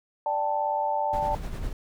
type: chord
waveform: sine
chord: D suspended fourth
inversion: none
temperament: just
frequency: 587.3 / 783.1 / 881 Hz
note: D5 / G5 / A5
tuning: 0 / -2 / +2 cents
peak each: -30 / -30 / -26 dBFS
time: 0.26-1.35 s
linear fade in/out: 2 ms
type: noise with tremolo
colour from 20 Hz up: brown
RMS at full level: -30 dBFS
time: 1.13-1.73 s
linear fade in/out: 2 ms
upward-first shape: sine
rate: 10 Hz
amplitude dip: 50%
effects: none